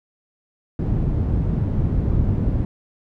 white low-pass noise, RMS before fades -20 dBFS, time 0.79-2.65 s, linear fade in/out 2 ms, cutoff 130 Hz, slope 12 dB/octave, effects none

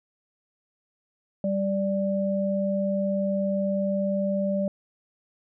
sine tone pair together, 196 / 587.3 Hz, G3 / D5, 0 / 0 cents, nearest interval octave + perfect fifth, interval 1900 cents, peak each -25 / -26 dBFS, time 1.44-4.68 s, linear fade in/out 2 ms, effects none

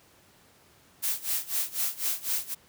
blue noise with tremolo, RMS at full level -27 dBFS, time 1.02-2.55 s, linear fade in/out 20 ms, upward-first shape sine, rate 4 Hz, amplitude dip 90%, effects pink hiss -59 dBFS RMS until 2.68 s + high-pass 80 Hz 12 dB/octave

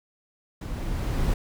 brown noise with level ramp, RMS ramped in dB -33 to -23 dBFS, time 0.61-1.34 s, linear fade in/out 5 ms, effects none

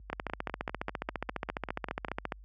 two click trains, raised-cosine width 0.5 ms, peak -17 / -21 dBFS, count 33 / 11, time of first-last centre 0.13-2.322 / 0.1-2.084 s, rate 14.6 / 5.04 Hz, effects added 50 Hz sine -36 dBFS peak until 2.44 s + high-pass 100 Hz 12 dB/octave

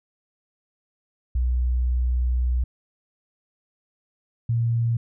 sine tone pair in turn, 61.74 / 116.55 Hz, B1 / A#2, 0 / 0 cents, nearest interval major seventh, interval 1100 cents, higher second, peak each -19 dBFS, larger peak neither, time 1.35-2.64 / 4.49-4.97 s, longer first, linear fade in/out 5 ms, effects none

